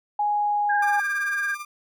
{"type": "tone with pitch glide", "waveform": "sine", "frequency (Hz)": [830.6, 824.9], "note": ["G#5", "G#5"], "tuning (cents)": [0, -12], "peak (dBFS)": -20, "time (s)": [0.19, 1], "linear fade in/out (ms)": 5, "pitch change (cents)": -12, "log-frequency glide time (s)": [0.29, 0.8]}
{"type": "tone with vibrato", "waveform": "sine", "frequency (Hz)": 1613, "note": "G6", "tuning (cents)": 49, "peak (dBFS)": -23, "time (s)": [0.69, 1.55], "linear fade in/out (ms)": 10, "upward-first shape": "triangle", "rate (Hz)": 20, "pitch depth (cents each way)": 45}
{"type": "tone with tremolo", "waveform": "30% pulse", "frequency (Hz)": 1194, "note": "D6", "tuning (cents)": 28, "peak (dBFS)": -28, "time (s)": [0.82, 1.65], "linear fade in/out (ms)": 5, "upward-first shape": "sine", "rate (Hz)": 18, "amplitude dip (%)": 65}
{"effects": []}